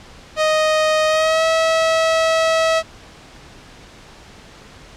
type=tone with pitch glide; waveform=sawtooth; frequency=622.3 to 647.6 Hz; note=D#5 to E5; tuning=0 to -31 cents; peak=-10 dBFS; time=0.36-2.83 s; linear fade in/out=50 ms; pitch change=+69 cents; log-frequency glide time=1.07-1.45 s; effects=pink hiss -42 dBFS RMS until 4.96 s + low-pass 6000 Hz 12 dB/octave